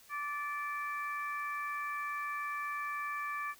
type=harmonic tone; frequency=583 Hz; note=D5; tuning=13 cents flat; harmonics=2 / 3 / 4; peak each=-37 / -41 / -43 dBFS; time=0.09-3.55 s; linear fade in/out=50 ms; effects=white hiss -60 dBFS RMS until 3.59 s